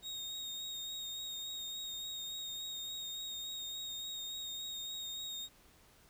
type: tone with vibrato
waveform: 35% pulse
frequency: 3729 Hz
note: A#7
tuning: in tune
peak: -39 dBFS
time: 0.02-5.49 s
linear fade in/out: 50 ms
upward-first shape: sine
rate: 3.5 Hz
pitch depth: 22 cents each way
effects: pink hiss -64 dBFS RMS until 6.09 s